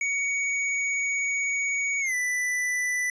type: tone with pitch glide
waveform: square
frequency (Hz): 2242 to 1985.9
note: C#7 to B6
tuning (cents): +19 to +9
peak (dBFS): -25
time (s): 0.01-3.1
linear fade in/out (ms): 2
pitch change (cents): -210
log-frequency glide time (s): 2-2.14
effects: resampled to 22050 Hz

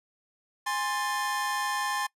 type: tone cluster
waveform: 45% pulse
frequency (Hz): 825 / 1050 / 1768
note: G#5 / C6 / A6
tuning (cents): -12 / +6 / +8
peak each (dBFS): -33 / -31 / -33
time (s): 0.66-2.07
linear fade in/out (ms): 10
effects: noise-tail reverb RT60 0.1 s tail -22 dB re dry + resampled to 32000 Hz

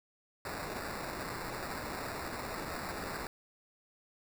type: noise with sample-and-hold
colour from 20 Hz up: white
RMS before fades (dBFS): -40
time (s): 0.45-3.27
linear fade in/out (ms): 2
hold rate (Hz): 3150
effects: none

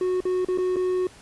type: tone with dropouts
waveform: triangle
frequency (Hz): 367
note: F#4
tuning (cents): -14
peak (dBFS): -19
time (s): 0.01-1.07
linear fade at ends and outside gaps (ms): 2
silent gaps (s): 0.205-0.253 / 0.448-0.485 / 0.576-0.584 / 0.76-0.766
effects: pink hiss -49 dBFS RMS until 1.21 s + resampled to 24000 Hz

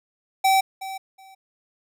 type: tone with echo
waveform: square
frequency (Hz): 770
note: G5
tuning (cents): -31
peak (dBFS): -16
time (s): 0.44-0.61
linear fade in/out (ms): 10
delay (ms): 370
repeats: 2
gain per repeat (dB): -15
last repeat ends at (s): 1.35
effects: none

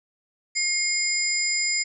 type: tone cluster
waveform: sine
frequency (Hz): 2138 / 4987 / 7220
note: C7 / D#8 / A8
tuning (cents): +37 / +3 / +44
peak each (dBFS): -26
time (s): 0.55-1.84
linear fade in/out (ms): 20
effects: none

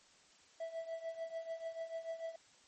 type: tone with tremolo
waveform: triangle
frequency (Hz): 657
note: E5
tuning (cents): -6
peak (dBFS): -35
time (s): 0.6-2.36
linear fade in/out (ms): 5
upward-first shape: triangle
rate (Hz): 6.8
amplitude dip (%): 85
effects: white hiss -65 dBFS RMS until 2.67 s + MP3 32 kbps

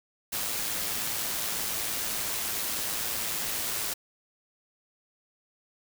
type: noise with amplitude modulation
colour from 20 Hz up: white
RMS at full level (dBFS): -30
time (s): 0.32-3.94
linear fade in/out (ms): 10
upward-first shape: sine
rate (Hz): 109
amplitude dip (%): 30
effects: none

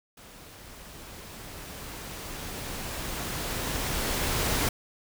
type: noise with level ramp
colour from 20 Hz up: pink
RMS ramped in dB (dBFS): -49 to -26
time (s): 0.17-4.69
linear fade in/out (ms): 5
effects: none

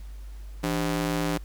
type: ring-modulated tone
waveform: sawtooth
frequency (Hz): 230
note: A#3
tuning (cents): -23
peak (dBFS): -18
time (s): 0.63-1.38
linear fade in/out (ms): 10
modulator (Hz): 63.8
effects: added 50 Hz sine -37 dBFS peak until 1.44 s + pink hiss -57 dBFS RMS until 1.44 s

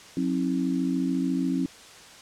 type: tone cluster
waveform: sine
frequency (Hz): 181.4 / 267.9 / 321.9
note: F#3 / C4 / E4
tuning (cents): -34 / +41 / -41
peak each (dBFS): -29 / -25 / -31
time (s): 0.17-1.66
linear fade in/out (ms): 2
effects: white hiss -47 dBFS RMS until 2.21 s + low-pass 7000 Hz 12 dB/octave

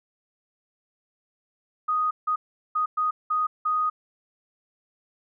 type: tone bursts at uneven times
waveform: sine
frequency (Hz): 1244.5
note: D#6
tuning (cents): 0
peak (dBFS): -21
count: 6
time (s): 1.88-2.11 / 2.27-2.36 / 2.75-2.86 / 2.97-3.11 / 3.3-3.47 / 3.65-3.9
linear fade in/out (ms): 10
effects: none

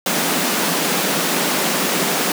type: high-pass noise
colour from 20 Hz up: pink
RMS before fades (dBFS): -19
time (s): 0.06-2.32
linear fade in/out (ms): 2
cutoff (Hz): 160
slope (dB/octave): 96
effects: none

